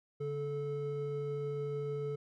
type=tone pair together; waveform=triangle; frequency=142.6 / 434.5 Hz; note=C#3 / A4; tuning=+49 / -22 cents; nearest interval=octave + perfect fifth; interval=1929 cents; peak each=-37 / -34 dBFS; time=0.2-2.16 s; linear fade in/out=10 ms; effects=none